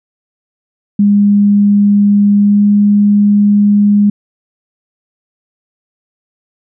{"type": "tone with pitch glide", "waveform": "sine", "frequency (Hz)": [203.7, 205.2], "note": ["G#3", "G#3"], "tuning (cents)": [-33, -21], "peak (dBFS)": -5, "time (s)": [0.99, 4.1], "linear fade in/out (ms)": 5, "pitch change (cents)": 12, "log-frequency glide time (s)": [2.39, 2.64], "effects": []}